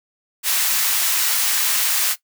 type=high-pass noise; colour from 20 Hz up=white; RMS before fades=-19 dBFS; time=0.43-2.16 s; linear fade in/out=50 ms; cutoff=1100 Hz; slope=12 dB/octave; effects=noise-tail reverb RT60 0.1 s tail -17 dB re dry